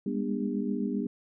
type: tone cluster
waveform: sine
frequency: 200.4 / 208.1 / 243.1 / 298.2 / 404.3 Hz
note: G3 / G#3 / B3 / D4 / G#4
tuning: +38 / +4 / -27 / +27 / -46 cents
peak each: -32 / -38 / -32 / -35 / -37 dBFS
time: 0.06-1.07 s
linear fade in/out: 5 ms
effects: none